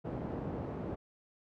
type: band-pass noise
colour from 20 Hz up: pink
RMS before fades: -39 dBFS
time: 0.04-0.96 s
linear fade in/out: 20 ms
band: 100 to 610 Hz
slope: 12 dB/octave
effects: none